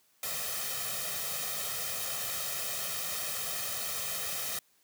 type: noise with comb filter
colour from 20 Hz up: white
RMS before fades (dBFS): -35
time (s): 0.23-4.59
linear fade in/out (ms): 2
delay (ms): 1.6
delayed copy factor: +0.85
effects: white hiss -68 dBFS RMS until 4.83 s + high-pass 100 Hz 12 dB/octave

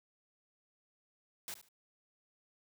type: noise with echo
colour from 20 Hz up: white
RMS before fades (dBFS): -43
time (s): 1.48-1.54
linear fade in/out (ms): 0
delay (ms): 73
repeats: 2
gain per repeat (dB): -13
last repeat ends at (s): 1.686
effects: high-pass 80 Hz 12 dB/octave

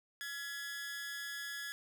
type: tone with amplitude modulation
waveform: sawtooth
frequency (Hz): 1684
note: G#6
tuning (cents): +24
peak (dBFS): -34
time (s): 0.21-1.72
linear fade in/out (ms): 0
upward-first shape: sine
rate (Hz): 293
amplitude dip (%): 65
effects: none

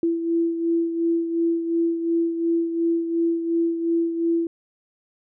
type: beating tone pair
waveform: sine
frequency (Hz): 334.1 / 336.9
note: E4 / E4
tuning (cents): +23 / +38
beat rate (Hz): 2.8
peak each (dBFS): -20 / -28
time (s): 0.03-4.47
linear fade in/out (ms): 2
effects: none

